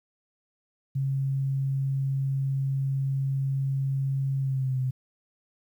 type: tone with pitch glide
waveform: sine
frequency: 135.9 to 129.31 Hz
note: C#3 to C3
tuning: -34 to -20 cents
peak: -24 dBFS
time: 0.95-4.91 s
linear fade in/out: 10 ms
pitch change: -86 cents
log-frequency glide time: 4.39-4.8 s
effects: 10-bit